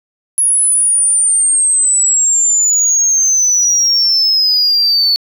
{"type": "exponential sweep", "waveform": "sine", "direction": "down", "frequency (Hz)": [10548, 4435], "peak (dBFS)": -7, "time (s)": [0.38, 5.16], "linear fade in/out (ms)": 0, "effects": ["tanh soft clip ceiling -6 dBFS", "8-bit"]}